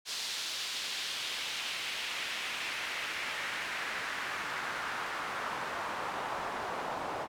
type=noise with band-pass filter sweep; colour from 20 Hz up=pink; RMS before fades=-37 dBFS; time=0.05-7.28 s; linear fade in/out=50 ms; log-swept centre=4400 to 810 Hz; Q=1.5; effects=none